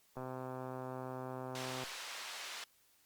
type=click train; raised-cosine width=1 ms; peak=-30 dBFS; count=216; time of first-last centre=0.17-1.837 s; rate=129 Hz
type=band-pass noise; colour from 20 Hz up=white; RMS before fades=-46 dBFS; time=1.55-2.64 s; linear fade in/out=2 ms; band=660 to 4600 Hz; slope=12 dB/octave
effects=white hiss -70 dBFS RMS until 3.05 s + Opus 48 kbps